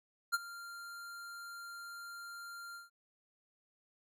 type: tone with ADSR envelope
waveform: square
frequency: 1391 Hz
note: F6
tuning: 7 cents flat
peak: -28 dBFS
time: 0.32-2.9 s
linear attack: 23 ms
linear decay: 30 ms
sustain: -18 dB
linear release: 150 ms
effects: none